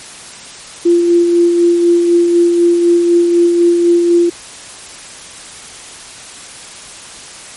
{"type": "tone with tremolo", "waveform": "sine", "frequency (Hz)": 344.7, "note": "F4", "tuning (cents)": -23, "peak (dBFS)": -5, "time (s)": [0.85, 4.3], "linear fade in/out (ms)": 10, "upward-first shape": "sine", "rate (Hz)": 4, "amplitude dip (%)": 35, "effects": ["white hiss -32 dBFS RMS until 7.56 s", "MP3 48 kbps"]}